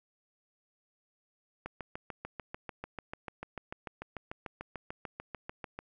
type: click train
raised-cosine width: 0.5 ms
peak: -24 dBFS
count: 29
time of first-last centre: 1.66-5.79 s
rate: 6.78 Hz
effects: none